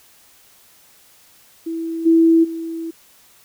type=tone with level steps; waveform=sine; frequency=328.7 Hz; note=E4; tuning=5 cents flat; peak=-22 / -9 / -24 dBFS; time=1.66-2.91 s; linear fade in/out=10 ms; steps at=2.05 / 2.43 s; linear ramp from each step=20 ms; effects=white hiss -51 dBFS RMS until 3.44 s